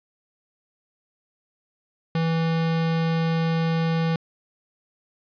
square tone, 163.9 Hz, E3, 10 cents flat, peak -21 dBFS, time 2.15-4.16 s, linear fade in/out 2 ms, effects resampled to 11025 Hz + 10-bit

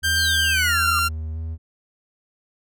triangle tone with vibrato, 79.8 Hz, D#2, 44 cents sharp, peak -24 dBFS, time 0.02-1.58 s, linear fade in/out 50 ms, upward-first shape square, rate 1.5 Hz, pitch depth 20 cents each way
sawtooth tone with pitch glide, 1575 to 1379.1 Hz, G6 to F6, +8 to -22 cents, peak -15 dBFS, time 0.03-1.09 s, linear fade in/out 20 ms, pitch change -230 cents, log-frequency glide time 0.52-0.75 s
sine exponential sweep, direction down, 4700 to 1164 Hz, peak -24 dBFS, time 0.16-0.99 s, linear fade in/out 0 ms
effects none

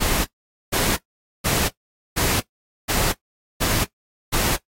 pink noise bursts, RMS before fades -20 dBFS, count 7, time 0-4.57 s, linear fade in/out 20 ms, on 250 ms, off 470 ms, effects noise-tail reverb RT60 0.1 s tail -18 dB re dry + AAC 48 kbps

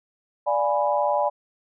sine chord, D diminished seventh, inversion none, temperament equal, 587.3 / 698.5 / 830.6 / 987.8 Hz, D5 / F5 / Ab5 / Cb6, 0 / 0 / 0 / 0 cents, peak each -23 / -29 / -24 / -26 dBFS, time 0.46-1.3 s, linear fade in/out 20 ms, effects none

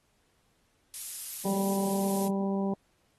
violet noise, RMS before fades -34 dBFS, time 0.94-2.28 s, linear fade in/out 0 ms
harmonic tone, 196 Hz, G3, in tune, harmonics 1 / 2 / 3 / 4 / 5, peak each -28 / -34 / -38 / -40 / -42 dBFS, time 1.45-2.74 s, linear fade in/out 5 ms
effects pink hiss -71 dBFS RMS until 3.18 s + AAC 32 kbps

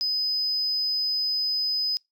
sine tone, 5020 Hz, D#8, 15 cents sharp, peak -22 dBFS, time 0.01-1.97 s, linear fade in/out 0 ms, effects noise-tail reverb RT60 0.2 s tail -24 dB re dry + tanh soft clip ceiling -19 dBFS

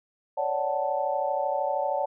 sine chord, D major seventh, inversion third, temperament equal with one note detuned, 554.4 / 587.3 / 746.4 / 880 Hz, C#5 / D5 / F#5 / A5, 0 / 0 / +15 / 0 cents, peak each -30 dBFS, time 0.37-2.06 s, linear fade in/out 10 ms, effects none

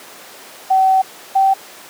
sine tone pair in turn, 762 / 774.9 Hz, G5 / G5, -49 / -20 cents, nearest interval unison, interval 29 cents, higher second, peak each -9 dBFS, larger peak neither, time 0.7-1.02 / 1.35-1.54 s, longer first, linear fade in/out 10 ms, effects pink hiss -37 dBFS RMS until 1.89 s + high-pass 400 Hz 12 dB/octave

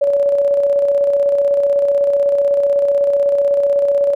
sine tone with tremolo, 566 Hz, C#5, 36 cents sharp, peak -10 dBFS, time 0.01-4.15 s, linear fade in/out 10 ms, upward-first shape square, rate 16 Hz, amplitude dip 30%, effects none

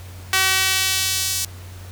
sawtooth tone with high-pass filter sweep, 379.9 Hz, F#4, 46 cents sharp, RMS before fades -20 dBFS, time 0.33-1.45 s, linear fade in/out 2 ms, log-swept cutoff 1600 to 5700 Hz, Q 0.87, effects added 91 Hz sine -35 dBFS peak until 1.91 s + pink hiss -44 dBFS RMS until 1.91 s

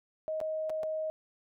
sine tone with dropouts, 628 Hz, D#5, 16 cents sharp, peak -31 dBFS, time 0.28-1.1 s, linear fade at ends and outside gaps 0 ms, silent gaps 0.403-0.413 / 0.696-0.701 / 0.832-0.835 s, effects none

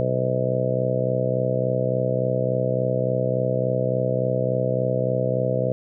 harmonic tone, 63.5 Hz, B1, 49 cents sharp, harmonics 2 / 3 / 4 / 5 / 6 / 7 / 8 / 9 / 10, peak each -25 / -30 / -36 / -35 / -36 / -31 / -24 / -34 / -27 dBFS, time 0-5.72 s, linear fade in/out 0 ms, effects none

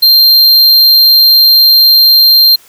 square tone, 4176 Hz, C8, 4 cents flat, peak -3 dBFS, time 0.02-2.56 s, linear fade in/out 10 ms, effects white hiss -42 dBFS RMS until 2.68 s

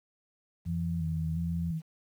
sine tone with vibrato, 164.81 Hz, E3, in tune, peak -30 dBFS, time 0.65-1.82 s, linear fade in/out 50 ms, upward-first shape square, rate 1.4 Hz, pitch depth 44 cents each way
sine tone with pitch glide, 88.5 to 83.53 Hz, F2 to E2, +23 to +23 cents, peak -34 dBFS, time 0.66-1.71 s, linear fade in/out 5 ms, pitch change -100 cents, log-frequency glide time 0.84-1.3 s
effects 10-bit

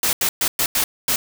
white noise bursts at uneven times, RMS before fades -19 dBFS, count 6, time 0.03-0.13 / 0.21-0.29 / 0.41-0.48 / 0.59-0.66 / 0.75-0.84 / 1.08-1.16 s, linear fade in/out 2 ms, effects none

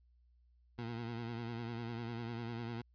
20% pulse tone with vibrato, 116.9 Hz, A#2, 5 cents sharp, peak -35 dBFS, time 0.78-2.82 s, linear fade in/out 10 ms, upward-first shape triangle, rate 10 Hz, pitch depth 68 cents each way, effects added 60 Hz sine -65 dBFS peak until 2.94 s + resampled to 11025 Hz

